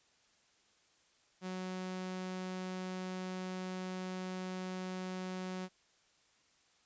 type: tone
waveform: sawtooth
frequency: 185 Hz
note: F#3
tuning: in tune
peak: -35 dBFS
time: 1.41-5.69 s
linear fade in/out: 50 ms
effects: white hiss -70 dBFS RMS until 6.85 s + resampled to 16000 Hz